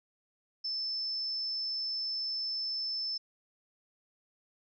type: tone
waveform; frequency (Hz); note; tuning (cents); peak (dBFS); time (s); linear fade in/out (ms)
sine; 5274; E8; 0; -32; 0.64-3.18; 10
effects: none